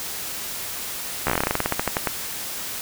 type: slowing click train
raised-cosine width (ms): 0.5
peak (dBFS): -5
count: 19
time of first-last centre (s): 1.27-2.072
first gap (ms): 13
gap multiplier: 1.13
effects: white hiss -31 dBFS RMS until 2.81 s